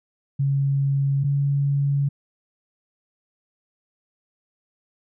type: tone pair in turn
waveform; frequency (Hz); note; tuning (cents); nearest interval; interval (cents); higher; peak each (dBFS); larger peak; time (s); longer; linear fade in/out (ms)
sine; 138.59 / 140.77; C#3 / C#3; 0 / +27; unison; 27; second; -18; neither; 0.39-1.24 / 1.24-2.09; neither; 10
effects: none